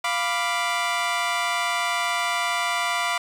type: chord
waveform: 20% pulse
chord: B diminished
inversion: second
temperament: equal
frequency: 698.5 / 987.8 / 1174.7 Hz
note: F5 / B5 / D6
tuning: 0 / 0 / 0 cents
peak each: -22 dBFS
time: 0.04-3.18 s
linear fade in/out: 5 ms
effects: low-pass 9000 Hz 12 dB/octave + 8-bit